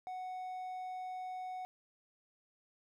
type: tone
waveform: triangle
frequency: 740 Hz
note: F#5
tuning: in tune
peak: -38 dBFS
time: 0.07-1.65 s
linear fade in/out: 0 ms
effects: none